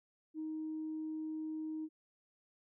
sine tone, 313.2 Hz, D#4, 11 cents sharp, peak -37 dBFS, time 0.34-1.89 s, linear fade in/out 50 ms, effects tanh soft clip ceiling -33 dBFS

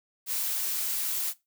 blue noise, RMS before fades -30 dBFS, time 0.26-1.34 s, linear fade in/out 50 ms, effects noise-tail reverb RT60 0.2 s tail -18 dB re dry

